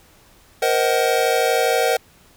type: chord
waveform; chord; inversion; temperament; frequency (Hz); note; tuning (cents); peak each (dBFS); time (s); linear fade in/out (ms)
square; C half-diminished seventh; third; just; 470.9 / 523.3 / 627.9 / 753.5; Bb4 / C5 / Eb5 / Gb5; +18 / 0 / +16 / +31; -21 / -23 / -24 / -22; 0.62-1.97; 5
effects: pink hiss -52 dBFS RMS until 2.36 s